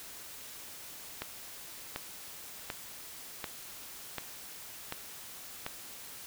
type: click train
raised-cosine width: 0.3 ms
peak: -19 dBFS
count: 7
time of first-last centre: 1.22-5.664 s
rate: 1.35 Hz
effects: white hiss -47 dBFS RMS until 6.26 s